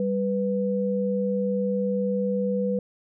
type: tone pair together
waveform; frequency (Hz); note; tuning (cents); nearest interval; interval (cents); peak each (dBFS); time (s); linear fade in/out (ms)
sine; 196 / 493.9; G3 / B4; 0 / 0; octave + major third; 1600; -25; 0-2.79; 2
effects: none